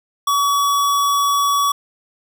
square tone, 1134 Hz, C#6, 39 cents sharp, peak -15 dBFS, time 0.27-1.72 s, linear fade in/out 5 ms, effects none

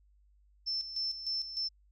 sine tone with tremolo, 5320 Hz, E8, 15 cents sharp, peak -31 dBFS, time 0.66-1.69 s, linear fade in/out 20 ms, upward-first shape square, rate 3.3 Hz, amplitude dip 65%, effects added 50 Hz sine -62 dBFS peak until 1.91 s

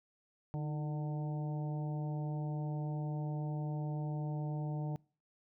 harmonic tone with a mistuned harmonic, 149.7 Hz, D3, 33 cents sharp, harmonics 1 / 2 / 3 / 4 / 5 / 6, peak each -35 / -46 / -51 / -50 / -50 / -53 dBFS, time 0.54-4.96 s, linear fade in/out 0 ms, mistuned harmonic 2, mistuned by +73 cents, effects noise-tail reverb RT60 0.4 s tail -24 dB re dry

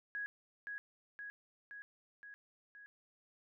sine tone with echo, 1662 Hz, G#6, 1 cent sharp, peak -38 dBFS, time 0.15-0.26 s, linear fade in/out 0 ms, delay 520 ms, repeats 5, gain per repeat -3 dB, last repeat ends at 2.86 s, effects none

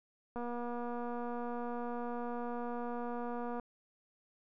click train, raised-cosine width 1 ms, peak -28 dBFS, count 778, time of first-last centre 0.36-3.597 s, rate 240 Hz, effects none

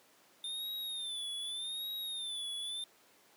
square tone with vibrato, 3599 Hz, A7, 38 cents sharp, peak -38 dBFS, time 0.44-2.84 s, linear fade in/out 2 ms, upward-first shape sine, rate 0.84 Hz, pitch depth 100 cents each way, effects pink hiss -64 dBFS RMS until 3.36 s + high-pass 300 Hz 12 dB/octave

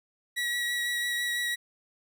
30% pulse tone with vibrato, 1924 Hz, B6, 46 cents flat, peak -25 dBFS, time 0.36-1.56 s, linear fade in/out 20 ms, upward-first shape sine, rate 6 Hz, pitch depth 15 cents each way, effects none

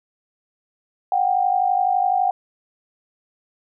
sine tone pair together, 732.1 / 784 Hz, F#5 / G5, -19 / 0 cents, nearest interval minor second, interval 119 cents, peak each -19 / -19 dBFS, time 1.12-2.31 s, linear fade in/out 2 ms, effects none

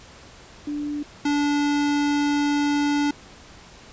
sine / square tone pair in turn, 293.7 / 290 Hz, D4 / D4, 0 / -22 cents, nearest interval unison, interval 22 cents, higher first, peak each -25 / -20 dBFS, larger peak second, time 0.67-1.03 / 1.25-3.11 s, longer second, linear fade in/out 5 ms, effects pink hiss -46 dBFS RMS until 3.92 s + resampled to 16000 Hz

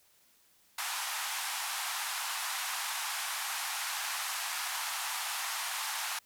pink band-pass noise, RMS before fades -36 dBFS, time 0.78-6.19 s, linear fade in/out 5 ms, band 780 to 14000 Hz, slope 48 dB/octave, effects white hiss -66 dBFS RMS until 6.25 s

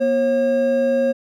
triangle tone pair together, 240.8 / 541 Hz, B3 / C#5, -44 / -42 cents, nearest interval octave + major second, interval 1402 cents, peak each -20 / -14 dBFS, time 0-1.13 s, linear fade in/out 20 ms, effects none

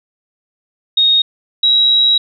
sine tone pair in turn, 3729 / 3858 Hz, A#7 / B7, 0 / -41 cents, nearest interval minor second, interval 59 cents, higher second, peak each -8 dBFS, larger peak neither, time 0.97-1.22 / 1.63-2.18 s, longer second, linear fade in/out 5 ms, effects none

